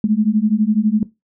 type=beating tone pair; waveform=sine; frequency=207.7 / 219.7 Hz; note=G#3 / A3; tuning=0 / -2 cents; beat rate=12 Hz; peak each=-16 dBFS; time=0.04-1.03 s; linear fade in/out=2 ms; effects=noise-tail reverb RT60 0.2 s tail -18 dB re dry